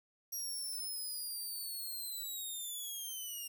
5% pulse linear sweep, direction down, 5700 to 2786 Hz, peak -33 dBFS, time 0.32-3.48 s, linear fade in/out 10 ms, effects 11-bit

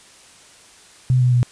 sine tone with pitch steps, 127.2 / 124.8 / 122.44 Hz, C3 / B2 / B2, -48 / +19 / -15 cents, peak -12 dBFS, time 1.1-1.43 s, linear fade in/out 0 ms, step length 110 ms, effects white hiss -47 dBFS RMS until 1.51 s + resampled to 22050 Hz

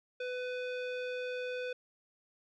square tone with low-pass filter, 499.8 Hz, B4, 21 cents sharp, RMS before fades -38 dBFS, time 0.2-1.73 s, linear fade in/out 5 ms, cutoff 3000 Hz, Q 1.7, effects none

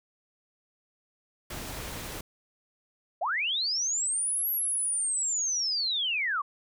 pink noise, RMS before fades -38 dBFS, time 1.5-2.21 s, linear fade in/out 5 ms
sine linear two-way sweep, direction up then down, 581 to 11760 to 1072 Hz, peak -26 dBFS, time 3.21-6.42 s, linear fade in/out 10 ms, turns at 4.5 s
effects none

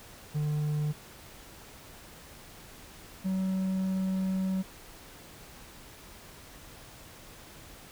triangle tone pair in turn, 150 / 188.99 Hz, D3 / F#3, +37 / +37 cents, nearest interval major third, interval 400 cents, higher second, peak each -25 dBFS, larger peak neither, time 0.34-0.93 / 3.24-4.63 s, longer second, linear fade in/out 20 ms, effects pink hiss -50 dBFS RMS until 7.91 s

